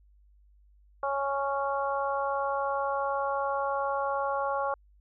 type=harmonic tone; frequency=277.2 Hz; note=C#4; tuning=in tune; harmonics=2 / 3 / 4 / 5; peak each=-31 / -32 / -32 / -37 dBFS; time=1.03-4.74 s; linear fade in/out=2 ms; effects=added 50 Hz sine -57 dBFS peak until 5 s